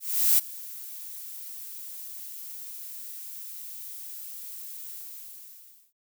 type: noise with ADSR envelope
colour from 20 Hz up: violet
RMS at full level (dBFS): -19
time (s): 0-5.93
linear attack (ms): 380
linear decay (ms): 20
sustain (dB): -21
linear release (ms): 1000
effects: noise-tail reverb RT60 0.1 s tail -23 dB re dry